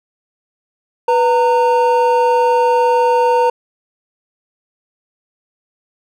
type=tone pair together; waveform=triangle; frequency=492.5 / 919 Hz; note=B4 / A#5; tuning=-5 / -25 cents; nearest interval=major seventh; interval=1080 cents; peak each=-11 dBFS; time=1.08-3.5 s; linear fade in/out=5 ms; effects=none